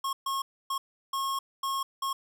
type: tone bursts at uneven times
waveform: square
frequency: 1086 Hz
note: C#6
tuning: 36 cents flat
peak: -29 dBFS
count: 6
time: 0.04-0.13 / 0.26-0.42 / 0.7-0.78 / 1.13-1.39 / 1.63-1.83 / 2.02-2.13 s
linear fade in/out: 5 ms
effects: 11-bit